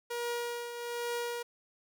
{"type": "tone with tremolo", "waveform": "sawtooth", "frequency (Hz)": 476.6, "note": "A#4", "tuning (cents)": 38, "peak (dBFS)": -28, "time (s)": [0.1, 1.43], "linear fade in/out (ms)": 10, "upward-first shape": "triangle", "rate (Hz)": 1.2, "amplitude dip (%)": 60, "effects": []}